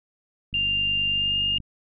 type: click train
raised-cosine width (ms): 5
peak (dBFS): -27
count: 54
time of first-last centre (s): 0.53-1.603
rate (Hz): 49.4
type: tone with pitch glide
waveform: sine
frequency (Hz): 2794 to 2825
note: F7 to F7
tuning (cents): 0 to +19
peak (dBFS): -21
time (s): 0.54-1.58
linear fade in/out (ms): 2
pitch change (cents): +19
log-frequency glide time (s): 1.1-1.39
effects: none